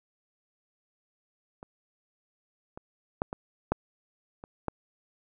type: clicks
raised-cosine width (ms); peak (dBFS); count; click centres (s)
1; -29 / -27 / -13 / -20 / -10 / -28 / -15; 7; 1.629 / 2.775 / 3.219 / 3.329 / 3.72 / 4.439 / 4.683
effects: none